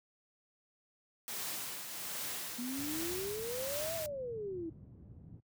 white noise with tremolo, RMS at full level -39 dBFS, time 1.28-4.06 s, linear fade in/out 0 ms, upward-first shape triangle, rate 1.3 Hz, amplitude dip 50%
sine exponential two-way sweep, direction up then down, 236.8 to 672 to 317.3 Hz, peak -37 dBFS, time 2.58-4.7 s, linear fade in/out 10 ms, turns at 3.95 s
pink low-pass noise, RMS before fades -48 dBFS, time 2.78-5.4 s, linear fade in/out 5 ms, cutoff 160 Hz, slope 12 dB/octave
effects noise-tail reverb RT60 0.1 s tail -23 dB re dry + high-pass 100 Hz 12 dB/octave

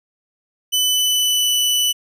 sawtooth tone with pitch glide, 3000 to 2978 Hz, F#7 to F#7, +23 to +11 cents, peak -12 dBFS, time 0.72-1.93 s, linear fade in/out 20 ms, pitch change -12 cents, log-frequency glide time 0.91-1.53 s, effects none

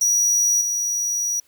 square tone with level steps, 5800 Hz, F#8, 35 cents flat, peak -16 / -21 dBFS, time 0.01-1.4 s, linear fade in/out 5 ms, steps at 0.61 s, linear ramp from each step 2 ms, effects white hiss -60 dBFS RMS until 1.47 s

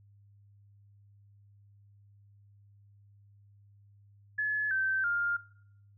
sine tone with pitch steps, 1710 / 1550.1 / 1405.1 Hz, A6 / G6 / F6, -50 / -20 / +10 cents, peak -27 dBFS, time 4.38-5.37 s, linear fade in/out 10 ms, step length 330 ms, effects noise-tail reverb RT60 0.7 s tail -20 dB re dry + added 101 Hz sine -57 dBFS peak until 5.97 s

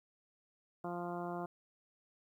harmonic tone, 174.61 Hz, F3, in tune, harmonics 1 / 2 / 3 / 4 / 5 / 6 / 7 / 8, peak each -44 / -43 / -49 / -43 / -50 / -49 / -52 / -54 dBFS, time 0.84-1.46 s, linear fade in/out 5 ms, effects 12-bit

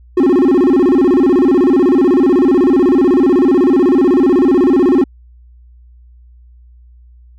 triangle tone with vibrato, 311.9 Hz, D#4, 4 cents sharp, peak -5 dBFS, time 0.17-5.04 s, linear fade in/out 5 ms, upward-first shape square, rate 16 Hz, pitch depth 260 cents each way, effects added 60 Hz sine -39 dBFS peak until 7.38 s

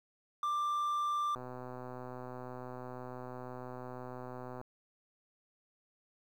triangle tone, 1183 Hz, D6, 12 cents sharp, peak -29 dBFS, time 0.43-1.35 s, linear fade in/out 2 ms
click train, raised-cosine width 1 ms, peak -31 dBFS, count 411, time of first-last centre 1.36-4.614 s, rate 126 Hz
effects 10-bit

